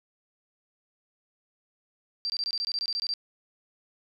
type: tone bursts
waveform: sine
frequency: 4699 Hz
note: D8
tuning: in tune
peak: -27 dBFS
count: 13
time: 2.25-3.138 s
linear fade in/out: 0 ms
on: 48 ms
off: 22 ms
effects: none